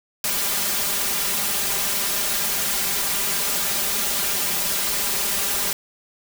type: noise with comb filter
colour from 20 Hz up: white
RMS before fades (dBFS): -23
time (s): 0.24-5.73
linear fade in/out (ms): 2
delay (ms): 5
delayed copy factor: +1
effects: none